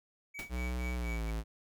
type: tone with tremolo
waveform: triangle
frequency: 2270 Hz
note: C#7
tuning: 41 cents sharp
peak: -39 dBFS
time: 0.34-1.31 s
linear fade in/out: 10 ms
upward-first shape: sine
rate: 4.2 Hz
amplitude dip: 95%
type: noise with exponential decay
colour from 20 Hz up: pink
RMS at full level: -40 dBFS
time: 0.39-0.56 s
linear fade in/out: 0 ms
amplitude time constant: 35 ms
type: tone with pitch glide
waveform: square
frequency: 61.74 to 55 Hz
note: B1 to A1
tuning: 0 to 0 cents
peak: -34 dBFS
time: 0.49-1.44 s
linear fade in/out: 50 ms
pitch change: -200 cents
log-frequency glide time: 0.94-1.23 s
effects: none